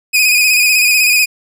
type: tone with vibrato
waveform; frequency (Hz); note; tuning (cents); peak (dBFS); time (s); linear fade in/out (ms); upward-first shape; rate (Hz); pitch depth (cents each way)
sawtooth; 2485; D#7; -3; -5; 0.13-1.26; 20; square; 16; 36
effects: none